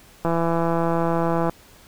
click train, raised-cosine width 1 ms, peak -9 dBFS, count 209, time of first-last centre 0.25-1.496 s, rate 167 Hz, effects pink hiss -50 dBFS RMS until 1.87 s

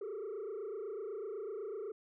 sine tone with frequency modulation, 417.6 Hz, G#4, 10 cents sharp, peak -36 dBFS, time 0.01-1.92 s, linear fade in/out 5 ms, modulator 28 Hz, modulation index 1.4, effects tanh soft clip ceiling -38 dBFS

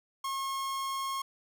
45% pulse tone, 1082 Hz, C#6, 42 cents flat, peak -32 dBFS, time 0.24-1.22 s, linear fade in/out 5 ms, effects none

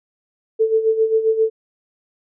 sine tone with tremolo, 443.1 Hz, A4, 12 cents sharp, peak -11 dBFS, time 0.59-1.5 s, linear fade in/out 20 ms, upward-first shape sine, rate 7.5 Hz, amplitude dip 70%, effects none

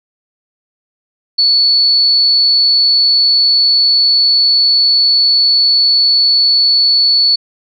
sine tone, 4435 Hz, C#8, in tune, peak -7 dBFS, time 1.38-7.36 s, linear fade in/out 10 ms, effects none

